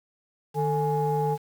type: tone cluster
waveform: sine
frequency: 151.5 / 442.3 / 835 Hz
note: D#3 / A4 / G#5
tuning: -46 / +9 / +9 cents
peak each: -26 dBFS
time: 0.54-1.38 s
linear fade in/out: 50 ms
effects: tanh soft clip ceiling -15 dBFS + 8-bit